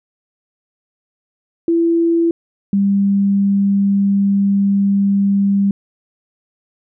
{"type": "tone pair in turn", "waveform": "sine", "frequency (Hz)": [335.2, 198.68], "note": ["E4", "G3"], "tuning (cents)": [29, 24], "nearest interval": "major sixth", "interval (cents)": 905, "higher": "first", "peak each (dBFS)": [-11, -11], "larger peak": "neither", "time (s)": [[1.68, 2.31], [2.73, 5.71]], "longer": "second", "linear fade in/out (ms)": 2, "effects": []}